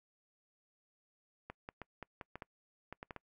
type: clicks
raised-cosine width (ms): 0.5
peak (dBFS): -29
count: 11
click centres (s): 1.5 / 1.689 / 1.817 / 2.027 / 2.212 / 2.356 / 2.422 / 2.926 / 3.029 / 3.108 / 3.163
effects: noise-tail reverb RT60 0.1 s tail -26 dB re dry